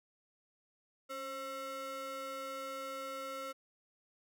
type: ring-modulated tone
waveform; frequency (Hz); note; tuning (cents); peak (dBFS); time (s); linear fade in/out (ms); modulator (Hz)
square; 404.6; G#4; -45; -38; 1.09-3.53; 20; 938
effects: none